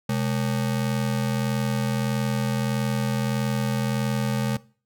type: ring-modulated tone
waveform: square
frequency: 169.9 Hz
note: F3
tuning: 47 cents flat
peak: -20 dBFS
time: 0.09-4.57 s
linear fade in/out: 5 ms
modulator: 40.8 Hz
effects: noise-tail reverb RT60 0.4 s tail -20 dB re dry